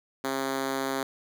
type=tone with high-pass filter; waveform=5% pulse; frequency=134.7 Hz; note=C#3; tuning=49 cents flat; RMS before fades=-30 dBFS; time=0.24-1.03 s; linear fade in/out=2 ms; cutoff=280 Hz; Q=1.9; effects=none